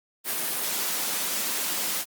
white high-pass noise, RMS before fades -28 dBFS, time 0.24-2.05 s, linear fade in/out 50 ms, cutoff 160 Hz, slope 48 dB/octave, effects Opus 32 kbps

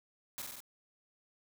white noise with echo, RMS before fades -41 dBFS, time 0.38-0.42 s, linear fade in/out 0 ms, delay 46 ms, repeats 4, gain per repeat -2 dB, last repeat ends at 0.604 s, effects none

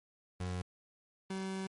30% pulse tone pair in turn, 90.6 / 190.92 Hz, F#2 / G3, -36 / -45 cents, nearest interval octave + minor second, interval 1291 cents, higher second, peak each -33 / -34 dBFS, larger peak first, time 0.4-0.62 / 1.3-1.67 s, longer second, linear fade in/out 5 ms, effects MP3 48 kbps

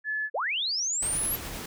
sine tone, 1722 Hz, A6, 38 cents flat, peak -27 dBFS, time 0.04-0.3 s, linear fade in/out 50 ms
sine linear sweep, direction up, 389.9 to 11820 Hz, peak -26 dBFS, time 0.34-1.36 s, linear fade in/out 10 ms
pink noise with tremolo, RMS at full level -36 dBFS, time 1.02-1.66 s, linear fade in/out 5 ms, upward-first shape triangle, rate 9.7 Hz, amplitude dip 25%
effects none

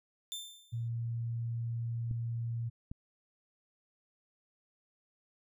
sawtooth tone with exponential decay, 3565 Hz, A7, 22 cents sharp, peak -33 dBFS, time 0.32-0.88 s, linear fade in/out 0 ms, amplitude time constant 120 ms
sine tone, 116.54 Hz, A#2, in tune, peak -33 dBFS, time 0.72-2.7 s, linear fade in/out 20 ms
clicks, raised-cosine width 5 ms, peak -29 dBFS, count 2, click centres 2.112 / 2.915 s
effects none

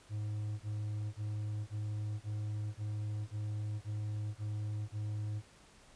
triangle tone bursts, 105.6 Hz, G#2, 29 cents sharp, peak -33 dBFS, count 10, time 0.09-5.424 s, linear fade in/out 50 ms, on 510 ms, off 26 ms, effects pink hiss -61 dBFS RMS until 5.95 s + resampled to 22050 Hz

